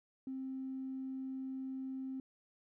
triangle tone with tanh clipping, 263.9 Hz, C4, 15 cents sharp, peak -39 dBFS, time 0.27-2.2 s, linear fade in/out 2 ms, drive 4 dB, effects none

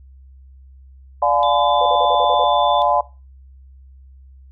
sine chord, D diminished seventh, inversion none, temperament just, 587.3 / 704.8 / 845.8 / 1014.9 Hz, D5 / F5 / Ab5 / Cb6, 0 / +16 / +31 / +47 cents, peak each -19 dBFS, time 1.22-3.01 s, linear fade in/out 5 ms
sine tone, 3512 Hz, A7, 4 cents flat, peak -26 dBFS, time 1.43-2.82 s, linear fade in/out 0 ms
sine tone bursts, 503 Hz, B4, 32 cents sharp, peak -21 dBFS, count 7, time 1.81-2.441 s, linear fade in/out 2 ms, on 49 ms, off 48 ms
effects noise-tail reverb RT60 0.3 s tail -19 dB re dry + added 66 Hz sine -41 dBFS peak until 4.51 s

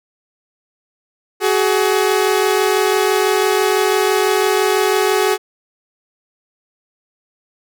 sawtooth tone pair together, 375.7 / 421.7 Hz, F#4 / G#4, +26 / +26 cents, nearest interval major second, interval 200 cents, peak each -12 dBFS, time 1.4-5.38 s, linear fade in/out 50 ms, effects none

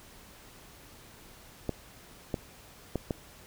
clicks, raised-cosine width 2 ms, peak -16 dBFS, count 4, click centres 1.693 / 2.342 / 2.957 / 3.108 s, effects pink hiss -53 dBFS RMS until 3.46 s

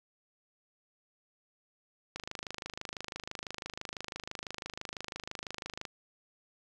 click train, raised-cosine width 0.2 ms, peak -21 dBFS, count 97, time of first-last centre 2.16-5.852 s, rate 26 Hz, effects none

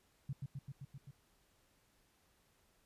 sine tone with echo, 137.2 Hz, C#3, 17 cents flat, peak -37 dBFS, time 0.29-0.33 s, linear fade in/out 5 ms, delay 130 ms, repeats 6, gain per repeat -2 dB, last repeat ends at 1.11 s, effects pink hiss -73 dBFS RMS until 2.85 s + resampled to 32000 Hz

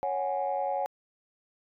sine chord, C# suspended fourth, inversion none, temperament equal, 554.4 / 740 / 830.6 Hz, C#5 / F#5 / G#5, 0 / 0 / 0 cents, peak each -31 dBFS, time 0.03-0.86 s, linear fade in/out 0 ms, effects tanh soft clip ceiling -20 dBFS

